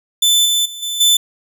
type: tone with level steps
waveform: sawtooth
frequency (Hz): 3520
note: A7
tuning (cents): 0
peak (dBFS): -7 / -10 / -25 / -17 / -6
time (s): 0.22-1.17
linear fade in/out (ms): 5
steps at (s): 0.45 / 0.65 / 0.82 / 1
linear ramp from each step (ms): 10
effects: none